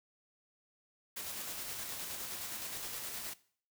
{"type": "noise with tremolo", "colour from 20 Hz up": "white", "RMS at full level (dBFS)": -41, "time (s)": [1.16, 3.34], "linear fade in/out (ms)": 10, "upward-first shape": "square", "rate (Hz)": 9.6, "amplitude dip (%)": 25, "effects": ["noise-tail reverb RT60 0.5 s tail -19 dB re dry"]}